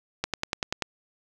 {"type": "click train", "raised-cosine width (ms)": 0.2, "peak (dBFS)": -9, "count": 7, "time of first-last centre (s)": [0.24, 0.823], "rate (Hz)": 10.3, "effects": []}